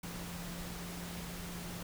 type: tone in noise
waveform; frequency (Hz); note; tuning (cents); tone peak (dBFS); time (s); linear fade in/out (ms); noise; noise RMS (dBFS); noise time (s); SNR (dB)
sine; 174.61; F3; 0; -44; 0.03-1.83; 5; pink; -45; 0.03-1.83; -2
effects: none